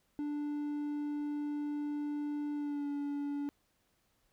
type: tone with pitch glide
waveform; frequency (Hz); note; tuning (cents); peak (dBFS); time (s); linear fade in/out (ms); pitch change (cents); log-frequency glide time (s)
triangle; 293.7 to 286.7; D4 to D4; 0 to -42; -32; 0.19-3.49; 0; -42; 2.54-2.87
effects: pink hiss -75 dBFS RMS until 4.32 s